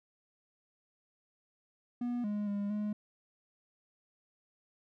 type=tone with pitch steps; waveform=triangle; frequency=242.5 / 207.6 / 202.7 / 209.5 Hz; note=B3 / G#3 / G#3 / G#3; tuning=-31 / 0 / -42 / +15 cents; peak=-30 dBFS; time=2.01-2.93 s; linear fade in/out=5 ms; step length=230 ms; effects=none